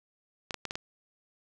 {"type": "clicks", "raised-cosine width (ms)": 0.2, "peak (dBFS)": -17, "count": 5, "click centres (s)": [0.508, 0.543, 0.653, 0.709, 0.755], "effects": []}